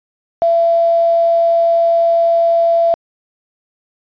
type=tone with quantisation; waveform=sine; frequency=673 Hz; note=E5; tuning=36 cents sharp; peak=-9 dBFS; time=0.42-2.94 s; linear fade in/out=0 ms; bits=6; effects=resampled to 11025 Hz